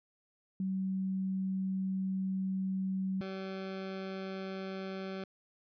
sine / 20% pulse tone pair in turn, 190 / 191.1 Hz, F#3 / G3, +46 / -44 cents, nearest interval unison, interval 10 cents, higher second, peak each -31 / -33 dBFS, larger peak first, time 0.6-3.21 / 3.21-5.24 s, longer first, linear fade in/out 2 ms, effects resampled to 11025 Hz

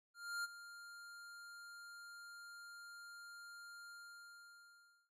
square tone with ADSR envelope, 1400 Hz, F6, 4 cents sharp, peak -39 dBFS, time 0.14-5.1 s, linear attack 300 ms, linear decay 26 ms, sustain -14 dB, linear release 1200 ms, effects low-pass 12000 Hz 12 dB/octave

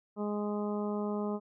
harmonic tone, 207.7 Hz, G#3, in tune, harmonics 1 / 2 / 3 / 4 / 5 / 6, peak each -33 / -36 / -41 / -44 / -45 / -47 dBFS, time 0.16-1.4 s, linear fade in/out 50 ms, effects none

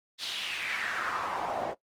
pink noise with band-pass filter sweep, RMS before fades -33 dBFS, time 0.18-1.75 s, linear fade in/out 50 ms, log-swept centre 4100 to 580 Hz, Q 3.2, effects noise-tail reverb RT60 0.1 s tail -17 dB re dry + Opus 24 kbps

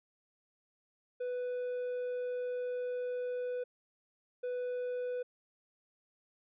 triangle tone bursts at uneven times, 495.7 Hz, B4, 6 cents sharp, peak -32 dBFS, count 2, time 1.2-3.64 / 4.43-5.23 s, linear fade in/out 10 ms, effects resampled to 8000 Hz

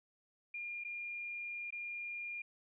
sine tone with dropouts, 2410 Hz, D7, 44 cents sharp, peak -40 dBFS, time 0.54-2.42 s, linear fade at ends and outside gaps 5 ms, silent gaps 0.839-0.847 / 1.706-1.724 s, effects none

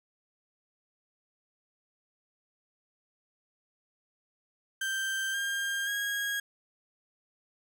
35% pulse tone with pitch steps, 1568 / 1603.7 / 1640.3 Hz, G6 / G6 / G#6, 0 / +39 / -22 cents, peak -28 dBFS, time 4.81-6.4 s, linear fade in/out 5 ms, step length 530 ms, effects none

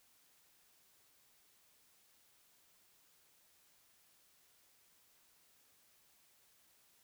silence, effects white hiss -70 dBFS RMS until 7.03 s

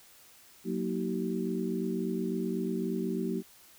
sine tone cluster, 184.1 / 232.3 / 318 / 381.7 Hz, F#3 / A#3 / D#4 / G4, -8 / -6 / +38 / -46 cents, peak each -34 / -34 / -37 / -35 dBFS, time 0.64-3.43 s, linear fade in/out 50 ms, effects white hiss -57 dBFS RMS until 3.78 s

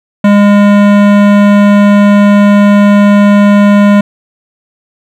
sine tone with hard clipping, 203.9 Hz, G#3, 32 cents flat, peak -4 dBFS, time 0.24-4.01 s, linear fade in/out 5 ms, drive 18 dB, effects none

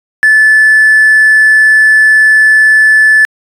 triangle tone with hard clipping, 1741 Hz, A6, 19 cents flat, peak -3 dBFS, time 0.23-3.25 s, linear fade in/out 0 ms, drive 4 dB, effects resampled to 32000 Hz

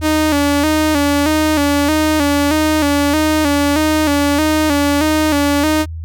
sawtooth tone with vibrato, 297.8 Hz, D4, 24 cents sharp, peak -8 dBFS, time 0.01-5.86 s, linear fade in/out 50 ms, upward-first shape square, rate 1.6 Hz, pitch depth 65 cents each way, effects added 81 Hz sine -23 dBFS peak until 6.04 s

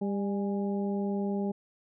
harmonic tone with a mistuned harmonic, 199.5 Hz, G3, 31 cents sharp, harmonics 1 / 2 / 3 / 4, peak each -29 / -34 / -41 / -42 dBFS, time 0.01-1.52 s, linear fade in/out 10 ms, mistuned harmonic 4, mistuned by +53 cents, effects none

